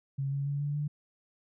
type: tone with pitch steps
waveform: sine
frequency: 137.3 / 139.78 / 142.31 / 144.88 / 147.49 Hz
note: C#3 / C#3 / C#3 / D3 / D3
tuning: -16 / +15 / +46 / -23 / +8 cents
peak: -29 dBFS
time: 0.18-0.88 s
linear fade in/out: 10 ms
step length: 140 ms
effects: none